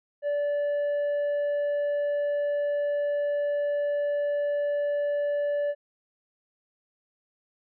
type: tone with tanh clipping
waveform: sine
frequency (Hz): 580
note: D5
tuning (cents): -22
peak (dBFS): -25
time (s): 0.22-5.75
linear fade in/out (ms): 50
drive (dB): 4
effects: none